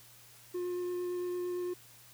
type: tone with vibrato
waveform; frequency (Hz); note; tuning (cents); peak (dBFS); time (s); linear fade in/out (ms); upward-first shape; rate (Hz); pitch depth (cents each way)
triangle; 356.7; F4; +37; -31; 0.54-1.74; 10; sine; 8.8; 9
effects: added 119 Hz sine -64 dBFS peak until 2.13 s + white hiss -57 dBFS RMS until 2.13 s